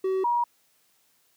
triangle / sine tone pair in turn, 379.2 / 955.5 Hz, F#4 / A#5, +43 / +43 cents, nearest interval octave + major third, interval 1600 cents, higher second, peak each -21 dBFS, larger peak neither, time 0.04-0.24 / 0.24-0.44 s, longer neither, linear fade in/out 5 ms, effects white hiss -66 dBFS RMS until 1.36 s + high-pass 100 Hz 12 dB/octave

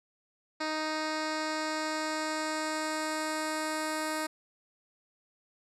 10% pulse tone with low-pass filter sweep, 311.1 Hz, D#4, in tune, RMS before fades -33 dBFS, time 0.6-4.27 s, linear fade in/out 10 ms, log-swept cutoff 5300 to 11000 Hz, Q 1.4, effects none

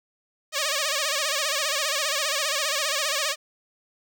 5% pulse tone with vibrato, 587.3 Hz, D5, in tune, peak -12 dBFS, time 0.52-3.36 s, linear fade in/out 50 ms, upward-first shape sine, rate 15 Hz, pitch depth 130 cents each way, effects none

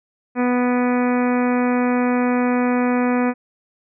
harmonic tone with a mistuned harmonic, 246.9 Hz, B3, in tune, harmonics 1 / 2 / 3 / 4 / 5 / 6 / 7 / 8 / 9 / 10, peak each -17 / -23 / -27 / -29 / -31 / -33 / -34 / -35 / -36 / -37 dBFS, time 0.35-3.34 s, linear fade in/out 50 ms, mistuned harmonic 9, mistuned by +24 cents, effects none

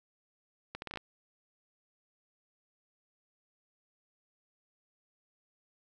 accelerating click train, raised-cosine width 0.3 ms, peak -23 dBFS, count 7, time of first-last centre 0.75-0.973 s, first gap 71 ms, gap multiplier 0.73, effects none

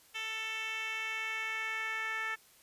10% pulse tone with band-pass filter sweep, 442 Hz, A4, 8 cents sharp, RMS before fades -37 dBFS, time 0.14-2.36 s, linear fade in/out 20 ms, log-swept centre 3000 to 1800 Hz, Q 2.3, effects white hiss -62 dBFS RMS until 2.62 s + resampled to 32000 Hz

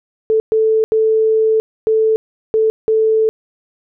sine tone bursts at uneven times, 440 Hz, A4, in tune, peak -10 dBFS, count 6, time 0.3-0.4 / 0.52-0.84 / 0.92-1.6 / 1.87-2.16 / 2.54-2.7 / 2.88-3.29 s, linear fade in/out 0 ms, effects none

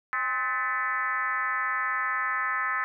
sine tone with frequency modulation, 1524 Hz, G6, 49 cents flat, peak -25 dBFS, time 0.13-2.84 s, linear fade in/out 0 ms, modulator 239 Hz, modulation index 2, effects none

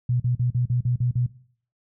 sine tone bursts, 123.1 Hz, B2, 5 cents flat, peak -19 dBFS, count 8, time 0.09-1.264 s, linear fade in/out 5 ms, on 110 ms, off 42 ms, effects noise-tail reverb RT60 0.5 s tail -17 dB re dry

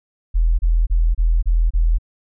sine tone bursts, 41.2 Hz, E1, in tune, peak -12 dBFS, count 6, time 0.34-1.985 s, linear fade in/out 20 ms, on 250 ms, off 29 ms, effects none

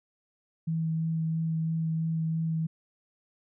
sine tone with vibrato, 161.7 Hz, E3, 33 cents flat, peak -26 dBFS, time 0.67-2.67 s, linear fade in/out 10 ms, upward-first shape sine, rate 3 Hz, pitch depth 10 cents each way, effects none

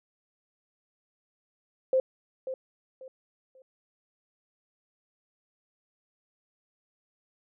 sine tone with echo, 522 Hz, C5, 4 cents flat, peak -20 dBFS, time 1.93-2 s, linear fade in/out 2 ms, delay 540 ms, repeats 3, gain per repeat -11 dB, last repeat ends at 3.62 s, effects none

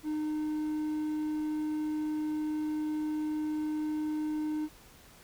triangle tone, 306 Hz, D#4, 29 cents flat, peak -28 dBFS, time 0.03-4.69 s, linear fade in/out 50 ms, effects pink hiss -56 dBFS RMS until 5.23 s

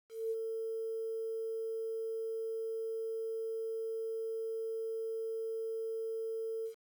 sine tone with ADSR envelope, 450 Hz, A4, 39 cents sharp, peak -31 dBFS, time 0.09-6.75 s, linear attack 220 ms, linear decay 33 ms, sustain -4 dB, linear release 96 ms, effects 10-bit

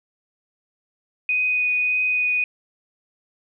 sine tone with vibrato, 2489 Hz, D#7, in tune, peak -18 dBFS, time 1.29-2.44 s, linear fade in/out 2 ms, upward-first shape triangle, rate 1.7 Hz, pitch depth 11 cents each way, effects none

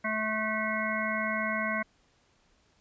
harmonic tone, 217.1 Hz, A3, 23 cents flat, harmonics 1 / 3 / 5 / 7 / 9 / 10, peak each -35 / -35 / -35 / -35 / -35 / -35 dBFS, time 0.04-1.83 s, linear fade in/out 10 ms, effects pink hiss -67 dBFS RMS until 2.8 s + resampled to 16000 Hz

